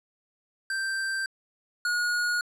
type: tone pair in turn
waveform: square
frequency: 1568 / 1444.1 Hz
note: G6 / F#6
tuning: 0 / -42 cents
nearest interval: minor second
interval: 142 cents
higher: first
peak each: -28 / -25 dBFS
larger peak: second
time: 0.7-1.26 / 1.85-2.41 s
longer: neither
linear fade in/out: 2 ms
effects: low-pass 10000 Hz 12 dB/octave